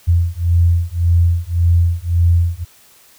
sine beating tone pair, 84.8 / 86.6 Hz, E2 / F2, +50 / -14 cents, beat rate 1.8 Hz, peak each -14 dBFS, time 0.07-2.65 s, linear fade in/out 20 ms, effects white hiss -48 dBFS RMS until 3.18 s

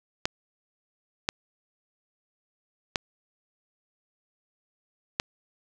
clicks, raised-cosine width 0.2 ms, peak -7 dBFS, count 4, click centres 0.255 / 1.289 / 2.958 / 5.199 s, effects none

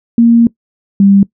sine tone pair in turn, 233.1 / 197.89 Hz, A#3 / G3, 0 / +17 cents, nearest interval minor third, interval 283 cents, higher first, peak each -3 dBFS, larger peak neither, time 0.18-0.47 / 1-1.23 s, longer first, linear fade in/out 2 ms, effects noise-tail reverb RT60 0.1 s tail -21 dB re dry

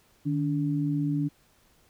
sine tone pair together, 151.91 / 287.1 Hz, D#3 / D4, -41 / -39 cents, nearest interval major seventh, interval 1102 cents, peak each -27 dBFS, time 0.25-1.29 s, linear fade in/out 20 ms, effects pink hiss -63 dBFS RMS until 1.89 s

